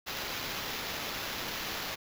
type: noise with sample-and-hold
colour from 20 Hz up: blue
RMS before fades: -37 dBFS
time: 0.06-1.96 s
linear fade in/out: 20 ms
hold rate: 8820 Hz
effects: none